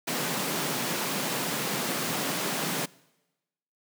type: high-pass noise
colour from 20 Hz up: pink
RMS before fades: -30 dBFS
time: 0.07-2.86 s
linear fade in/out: 10 ms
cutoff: 140 Hz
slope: 48 dB/octave
effects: noise-tail reverb RT60 1.0 s tail -23 dB re dry